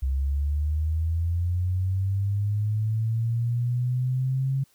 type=linear sweep; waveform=sine; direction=up; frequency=65.41 to 136.1 Hz; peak=-22 dBFS; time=0.02-4.64 s; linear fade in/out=10 ms; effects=white hiss -63 dBFS RMS until 4.74 s